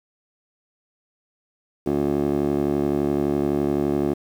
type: tone with band-pass filter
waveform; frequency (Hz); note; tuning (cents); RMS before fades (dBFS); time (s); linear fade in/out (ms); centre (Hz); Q
15% pulse; 71.8; D2; -39; -22; 1.86-4.14; 10; 390; 3.3
effects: 8-bit